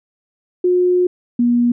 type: tone pair in turn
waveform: sine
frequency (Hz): 360 / 240.3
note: F#4 / B3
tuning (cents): -47 / -47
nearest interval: perfect fifth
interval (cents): 700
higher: first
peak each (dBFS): -11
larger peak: neither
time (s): 0.64-1.07 / 1.39-1.72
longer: first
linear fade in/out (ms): 5
effects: none